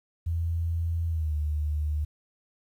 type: tone with pitch glide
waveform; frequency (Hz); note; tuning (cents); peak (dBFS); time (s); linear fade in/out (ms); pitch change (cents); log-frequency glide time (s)
sine; 83.5 to 75.25; E2 to D2; +23 to +43; -25; 0.26-2.05; 10; -180; 1.07-1.35
effects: 10-bit